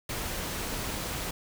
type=noise; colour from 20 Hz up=pink; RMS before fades=-34 dBFS; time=0.09-1.31 s; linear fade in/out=5 ms; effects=none